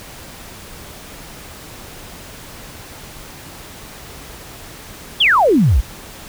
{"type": "exponential sweep", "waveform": "sine", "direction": "down", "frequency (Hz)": [3589, 49.4], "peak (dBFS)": -9, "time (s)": [5.2, 5.81], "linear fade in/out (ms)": 10, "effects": ["pink hiss -36 dBFS RMS until 6.28 s"]}